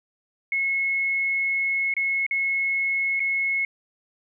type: tone with dropouts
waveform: sine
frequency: 2180 Hz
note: C#7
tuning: 29 cents flat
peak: -21 dBFS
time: 0.52-3.65 s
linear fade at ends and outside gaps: 2 ms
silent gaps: 1.939-1.966 / 2.265-2.31 / 3.196-3.202 s
effects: none

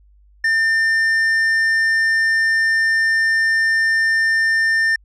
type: tone with tanh clipping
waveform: sine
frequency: 1800 Hz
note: A6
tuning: 39 cents sharp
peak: -15 dBFS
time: 0.44-4.96 s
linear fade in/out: 5 ms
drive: 7 dB
effects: added 50 Hz sine -48 dBFS peak until 5.04 s

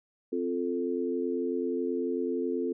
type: chord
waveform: sine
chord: F major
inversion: second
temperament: equal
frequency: 261.6 / 349.2 / 440 Hz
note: C4 / F4 / A4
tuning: 0 / 0 / 0 cents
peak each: -32 dBFS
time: 0.32-2.73 s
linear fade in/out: 10 ms
effects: none

